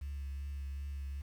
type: tone with vibrato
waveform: triangle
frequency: 69.7 Hz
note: C#2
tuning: 10 cents sharp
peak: -34 dBFS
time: 0.01-1.22 s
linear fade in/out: 10 ms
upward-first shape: triangle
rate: 2.6 Hz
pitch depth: 29 cents each way
effects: tanh soft clip ceiling -35 dBFS + 10-bit